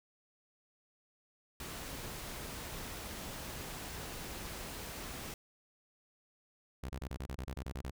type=noise; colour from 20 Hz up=pink; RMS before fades=-44 dBFS; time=1.6-5.34 s; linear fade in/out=2 ms
type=tone bursts; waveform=sawtooth; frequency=65.41 Hz; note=C2; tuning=in tune; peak=-35 dBFS; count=12; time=6.83-7.908 s; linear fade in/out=5 ms; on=66 ms; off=26 ms
effects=none